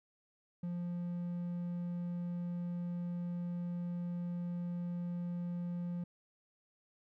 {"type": "tone", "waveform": "triangle", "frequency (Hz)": 174.8, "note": "F3", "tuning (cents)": 2, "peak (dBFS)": -34, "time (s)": [0.63, 6.04], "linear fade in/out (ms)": 5, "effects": []}